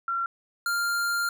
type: tone pair in turn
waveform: sine / square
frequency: 1367 / 1396.5 Hz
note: F6 / F6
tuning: -37 / -1 cents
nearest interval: unison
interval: 36 cents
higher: second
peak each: -25 dBFS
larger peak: neither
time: 0.08-0.26 / 0.66-1.29 s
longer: second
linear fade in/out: 2 ms
effects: none